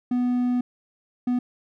triangle tone bursts at uneven times, 246.9 Hz, B3, in tune, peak -18 dBFS, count 2, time 0.11-0.61 / 1.27-1.39 s, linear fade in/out 5 ms, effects none

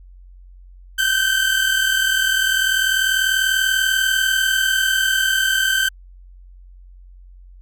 30% pulse tone pair together, 1527.8 / 1568 Hz, G6 / G6, -45 / 0 cents, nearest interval unison, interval 45 cents, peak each -16 dBFS, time 0.98-5.89 s, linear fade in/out 10 ms, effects added 45 Hz sine -40 dBFS peak until 7.61 s

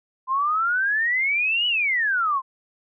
sine exponential two-way sweep, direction up then down, 1025 to 2975 to 1025 Hz, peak -19 dBFS, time 0.27-2.42 s, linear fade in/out 50 ms, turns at 1.67 s, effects none

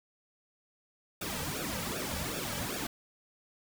pink noise with flanger, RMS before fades -36 dBFS, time 1.21-2.87 s, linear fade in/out 5 ms, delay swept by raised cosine 0.97 to 2.87 ms, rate 2.6 Hz, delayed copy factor -0.9, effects none

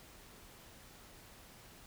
silence, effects pink hiss -57 dBFS RMS until 1.86 s

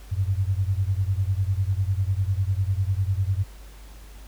sine beating tone pair, 92.5 / 102.5 Hz, F#2 / G#2, 0 / -22 cents, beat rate 10 Hz, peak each -23 / -25 dBFS, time 0.11-3.44 s, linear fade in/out 20 ms, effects added 50 Hz sine -41 dBFS peak until 4.27 s + pink hiss -51 dBFS RMS until 4.27 s

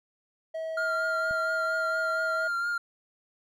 triangle tone, 644 Hz, E5, 41 cents flat, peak -29 dBFS, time 0.54-2.48 s, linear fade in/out 10 ms
triangle tone with vibrato, 1398 Hz, F6, 1 cent sharp, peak -25 dBFS, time 0.77-2.78 s, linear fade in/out 5 ms, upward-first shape triangle, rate 4.3 Hz, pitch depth 29 cents each way
click, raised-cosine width 5 ms, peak -32 dBFS, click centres 1.31 s
effects none

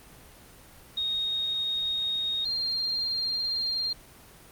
sine tone pair in turn, 3729 / 4194 Hz, A#7 / C8, 0 / +3 cents, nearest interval major second, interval 203 cents, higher second, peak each -26 dBFS, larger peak neither, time 0.97-2.45 / 2.45-3.93 s, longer neither, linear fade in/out 5 ms, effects pink hiss -51 dBFS RMS until 4.51 s + Opus 24 kbps

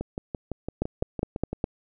two click trains, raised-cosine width 2 ms, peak -11 / -17 dBFS, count 5 / 10, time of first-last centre 0.82-1.641 / 0.01-1.53 s, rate 4.87 / 5.92 Hz, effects none

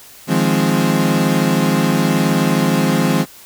35% pulse chord, F minor seventh, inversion third, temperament equal, 155.56 / 174.61 / 207.7 / 261.6 Hz, Eb3 / F3 / Ab3 / C4, 0 / 0 / 0 / 0 cents, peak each -17 dBFS, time 0.27-3.26 s, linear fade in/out 50 ms, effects white hiss -41 dBFS RMS until 3.45 s

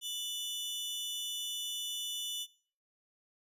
sawtooth tone pair together, 2960 / 3512 Hz, F#7 / A7, 0 / -4 cents, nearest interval minor third, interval 296 cents, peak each -36 / -36 dBFS, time 0.01-2.47 s, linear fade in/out 50 ms, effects noise-tail reverb RT60 0.5 s tail -22 dB re dry + resampled to 32000 Hz

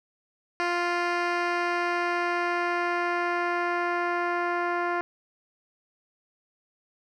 10% pulse tone with low-pass filter sweep, 349.2 Hz, F4, in tune, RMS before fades -27 dBFS, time 0.6-5.01 s, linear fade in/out 0 ms, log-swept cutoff 3800 to 1600 Hz, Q 0.85, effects none

